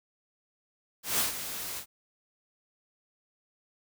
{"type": "noise with ADSR envelope", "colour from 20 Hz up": "white", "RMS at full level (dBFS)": -26, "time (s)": [1.03, 1.86], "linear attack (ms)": 160, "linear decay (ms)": 130, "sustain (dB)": -11, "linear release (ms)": 87, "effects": []}